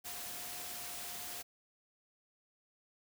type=tone in noise; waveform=sine; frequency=712 Hz; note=F5; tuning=33 cents sharp; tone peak=-55 dBFS; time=0.04-1.43 s; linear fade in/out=20 ms; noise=white; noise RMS=-44 dBFS; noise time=0.04-1.43 s; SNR=-14 dB; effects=none